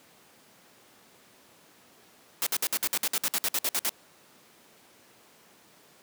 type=noise bursts; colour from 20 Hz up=white; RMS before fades=-27 dBFS; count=15; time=2.42-3.893 s; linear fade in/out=0 ms; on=45 ms; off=57 ms; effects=pink hiss -57 dBFS RMS until 6.02 s + high-pass 200 Hz 12 dB/octave